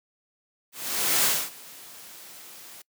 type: noise with ADSR envelope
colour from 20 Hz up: white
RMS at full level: -21 dBFS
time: 0.72-2.82 s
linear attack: 520 ms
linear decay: 260 ms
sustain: -24 dB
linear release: 5 ms
effects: noise-tail reverb RT60 0.1 s tail -25 dB re dry + high-pass 150 Hz 12 dB/octave